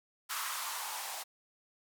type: noise with band-pass filter sweep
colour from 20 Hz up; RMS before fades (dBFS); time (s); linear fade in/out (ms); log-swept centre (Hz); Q
violet; -39; 0.29-1.24; 20; 1200 to 750; 3.9
effects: none